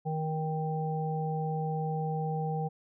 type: harmonic tone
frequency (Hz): 157.1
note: D#3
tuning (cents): +17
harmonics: 1 / 3 / 5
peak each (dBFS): -31 / -37 / -35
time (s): 0.05-2.69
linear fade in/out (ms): 20
effects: none